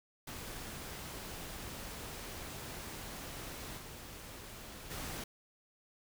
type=noise with level steps; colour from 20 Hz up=pink; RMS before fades=-45 / -49 / -42 dBFS; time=0.27-5.24 s; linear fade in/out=5 ms; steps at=3.77 / 4.9 s; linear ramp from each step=20 ms; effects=none